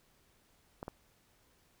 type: clicks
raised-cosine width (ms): 1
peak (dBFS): -26 / -26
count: 2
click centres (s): 0.829 / 0.881
effects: pink hiss -69 dBFS RMS until 1.8 s